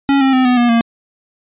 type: tone with pitch steps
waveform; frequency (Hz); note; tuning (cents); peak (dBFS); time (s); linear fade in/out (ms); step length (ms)
square; 277.2 / 267.4 / 258 / 249 / 240.2 / 231.8; C#4 / C4 / C4 / B3 / B3 / A#3; 0 / +38 / -24 / +14 / -48 / -10; -10; 0.09-0.81; 0; 120
effects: resampled to 8000 Hz